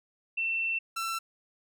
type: tone pair in turn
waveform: sine / sawtooth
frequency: 2690 / 1341.9 Hz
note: E7 / E6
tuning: +34 / +30 cents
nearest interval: octave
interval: 1204 cents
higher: first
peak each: -27 dBFS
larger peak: neither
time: 0.37-0.79 / 0.96-1.19 s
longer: first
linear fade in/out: 10 ms
effects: none